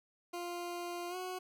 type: tone with pitch glide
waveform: 20% pulse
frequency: 349.2 to 367.8 Hz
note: F4 to F#4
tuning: 0 to -10 cents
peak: -34 dBFS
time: 0.33-1.39 s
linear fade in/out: 10 ms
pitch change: +90 cents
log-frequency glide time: 1.09-1.16 s
effects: none